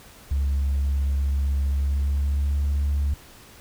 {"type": "tone with pitch glide", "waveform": "sine", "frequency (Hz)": [69.3, 71.33], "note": ["C#2", "D2"], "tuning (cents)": [0, -50], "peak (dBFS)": -18, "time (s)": [0.31, 3.14], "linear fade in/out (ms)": 5, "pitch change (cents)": 50, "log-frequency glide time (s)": [1.69, 2.64], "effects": ["tanh soft clip ceiling -18 dBFS", "pink hiss -48 dBFS RMS until 3.6 s"]}